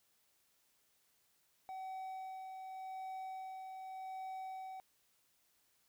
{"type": "tone with tremolo", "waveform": "triangle", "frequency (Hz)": 758, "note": "F#5", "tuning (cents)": 42, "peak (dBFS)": -40, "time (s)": [1.69, 4.8], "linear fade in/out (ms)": 0, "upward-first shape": "sine", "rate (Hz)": 0.86, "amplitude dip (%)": 35, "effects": ["white hiss -75 dBFS RMS until 5.88 s"]}